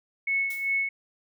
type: tone with tremolo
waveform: sine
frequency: 2201 Hz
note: C#7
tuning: 13 cents flat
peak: -22 dBFS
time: 0.27-0.89 s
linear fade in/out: 5 ms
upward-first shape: sine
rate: 2.6 Hz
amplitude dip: 65%
type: noise with exponential decay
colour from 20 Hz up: blue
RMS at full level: -39 dBFS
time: 0.5-0.85 s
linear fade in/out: 5 ms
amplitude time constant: 74 ms
effects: none